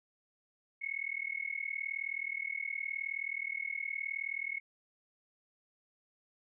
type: tone with amplitude modulation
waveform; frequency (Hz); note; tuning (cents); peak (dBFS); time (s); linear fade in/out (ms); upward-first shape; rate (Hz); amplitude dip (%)
sine; 2192; C#7; -20; -31; 0.81-4.6; 20; sine; 39.1; 95
effects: none